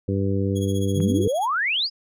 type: harmonic tone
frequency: 98 Hz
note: G2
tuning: in tune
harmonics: 1 / 2 / 3 / 4 / 5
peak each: -23 / -26 / -28 / -29 / -30 dBFS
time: 0.08-1.28 s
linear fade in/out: 5 ms
type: tone with tremolo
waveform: 20% pulse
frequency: 3322 Hz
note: G#7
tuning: in tune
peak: -29 dBFS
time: 0.55-1.48 s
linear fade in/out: 20 ms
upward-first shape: sine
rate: 15 Hz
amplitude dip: 85%
type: exponential sweep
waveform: sine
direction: up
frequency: 125.4 to 5210 Hz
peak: -20 dBFS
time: 0.94-1.9 s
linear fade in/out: 50 ms
type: click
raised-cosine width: 0.5 ms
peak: -28 dBFS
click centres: 1.003 s
effects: none